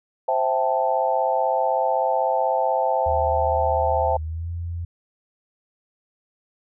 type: chord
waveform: sine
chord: A minor seventh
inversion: first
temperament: equal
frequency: 523.3 / 659.3 / 784 / 880 Hz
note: C5 / E5 / G5 / A5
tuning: 0 / 0 / 0 / 0 cents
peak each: -24 dBFS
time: 0.28-4.17 s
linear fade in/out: 5 ms
type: tone with pitch glide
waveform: sine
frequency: 77.78 to 85.31 Hz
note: D#2 to F2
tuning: 0 to -40 cents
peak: -26 dBFS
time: 3.06-4.85 s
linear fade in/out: 5 ms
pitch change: +160 cents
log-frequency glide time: 4.2-4.5 s
effects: none